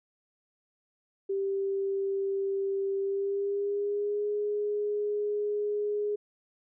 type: tone with pitch glide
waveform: sine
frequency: 392 to 415.3 Hz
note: G4 to G#4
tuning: 0 to 0 cents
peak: -27 dBFS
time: 1.29-6.16 s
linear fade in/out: 10 ms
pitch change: +100 cents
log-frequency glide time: 2.99-4.27 s
effects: none